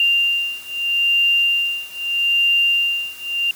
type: beating tone pair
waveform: sine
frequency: 2788 / 2788.79 Hz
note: F7 / F7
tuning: -4 / -3 cents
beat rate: 0.79 Hz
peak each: -18 / -19 dBFS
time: 0-3.51 s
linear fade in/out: 2 ms
effects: white hiss -42 dBFS RMS until 3.55 s